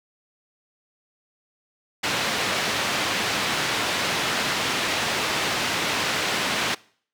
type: band-pass noise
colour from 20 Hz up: white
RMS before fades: -25 dBFS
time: 2.03-6.75 s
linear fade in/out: 10 ms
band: 110 to 3500 Hz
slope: 12 dB/octave
effects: noise-tail reverb RT60 0.5 s tail -22 dB re dry